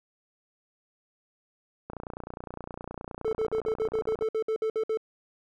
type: click train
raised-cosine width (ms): 1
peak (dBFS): -23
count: 70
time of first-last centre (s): 1.9-4.223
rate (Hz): 29.7
type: tone bursts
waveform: triangle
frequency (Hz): 440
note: A4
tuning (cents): 0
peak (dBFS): -23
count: 13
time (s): 3.25-4.973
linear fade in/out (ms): 2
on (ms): 79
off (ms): 58
effects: none